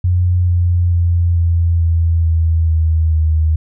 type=tone with pitch steps; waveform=sine; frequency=89.3 / 87.72 / 86.16 / 84.63 / 83.13 / 81.65 / 80.2 / 78.78 Hz; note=F2 / F2 / F2 / E2 / E2 / E2 / E2 / D#2; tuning=+39 / +8 / -23 / +46 / +15 / -16 / -47 / +22 cents; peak=-10 dBFS; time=0.04-3.56 s; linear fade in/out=5 ms; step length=440 ms; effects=none